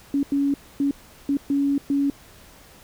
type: tone bursts at uneven times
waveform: sine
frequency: 280.7 Hz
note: C#4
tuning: 22 cents sharp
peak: -18 dBFS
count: 6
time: 0.14-0.23 / 0.32-0.54 / 0.8-0.91 / 1.29-1.37 / 1.5-1.78 / 1.9-2.1 s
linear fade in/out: 2 ms
effects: pink hiss -49 dBFS RMS until 2.83 s